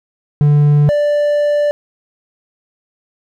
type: tone pair in turn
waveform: triangle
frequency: 146.83 / 587.3 Hz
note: D3 / D5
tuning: 0 / 0 cents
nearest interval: 2 octaves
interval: 2400 cents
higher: second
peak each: -5 / -9 dBFS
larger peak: first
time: 0.41-0.89 / 0.89-1.71 s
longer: second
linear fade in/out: 0 ms
effects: none